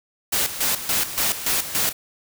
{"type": "noise with tremolo", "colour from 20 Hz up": "white", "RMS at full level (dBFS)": -21, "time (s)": [0.32, 1.93], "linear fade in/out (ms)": 10, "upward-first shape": "square", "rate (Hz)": 3.5, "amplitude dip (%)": 70, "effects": []}